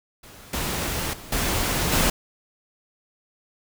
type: noise with level steps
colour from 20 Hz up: pink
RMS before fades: -45 / -27 / -41 / -24 / -20 dBFS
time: 0.23-2.1 s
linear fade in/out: 5 ms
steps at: 0.53 / 1.13 / 1.32 / 1.92 s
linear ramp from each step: 5 ms
effects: none